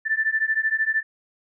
sine beating tone pair, 1760 / 1773 Hz, A6 / A6, 0 / +13 cents, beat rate 13 Hz, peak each -23 dBFS, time 0.05-1.03 s, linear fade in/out 20 ms, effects none

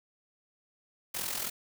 white noise with amplitude modulation, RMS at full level -32 dBFS, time 1.14-1.5 s, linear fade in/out 10 ms, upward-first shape sine, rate 42.9 Hz, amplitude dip 65%, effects none

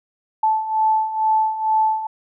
sine beating tone pair, 872 / 874.2 Hz, A5 / A5, -16 / -11 cents, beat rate 2.2 Hz, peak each -22 / -17 dBFS, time 0.43-2.07 s, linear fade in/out 5 ms, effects none

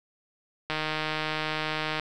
click train, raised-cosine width 0.3 ms, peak -13 dBFS, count 202, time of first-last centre 0.7-1.997 s, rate 155 Hz, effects none

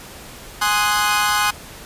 sawtooth chord, Ab dominant seventh, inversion none, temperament equal, 830.6 / 1046.5 / 1244.5 / 1480 Hz, Ab5 / C6 / Eb6 / Gb6, 0 / 0 / 0 / 0 cents, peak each -18 dBFS, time 0.61-1.51 s, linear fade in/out 10 ms, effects pink hiss -38 dBFS RMS until 1.85 s + resampled to 32000 Hz

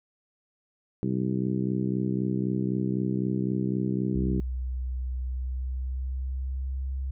harmonic tone, 63.9 Hz, C2, 40 cents flat, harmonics 2 / 3 / 4 / 5 / 6 / 7, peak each -30 / -28 / -35 / -32 / -35 / -46 dBFS, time 1.03-4.4 s, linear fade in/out 0 ms
sine tone with pitch glide, 63.2 to 66.38 Hz, B1 to C2, +41 to +26 cents, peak -28 dBFS, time 4.15-7.11 s, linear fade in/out 5 ms, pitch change +85 cents, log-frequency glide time 5.22-6.95 s
effects none

